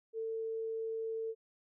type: tone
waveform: sine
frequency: 447.9 Hz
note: A4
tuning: 31 cents sharp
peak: -35 dBFS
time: 0.13-1.35 s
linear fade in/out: 50 ms
effects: none